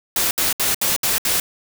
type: noise bursts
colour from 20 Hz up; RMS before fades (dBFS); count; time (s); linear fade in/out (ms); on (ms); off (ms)
white; -19; 6; 0.16-1.4; 2; 150; 68
effects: none